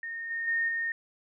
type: tone with level steps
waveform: sine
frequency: 1838 Hz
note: A#6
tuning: 25 cents flat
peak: -34 / -30 / -25 / -28 dBFS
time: 0.03-0.92 s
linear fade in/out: 2 ms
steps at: 0.3 / 0.47 / 0.68 s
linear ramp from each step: 10 ms
effects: none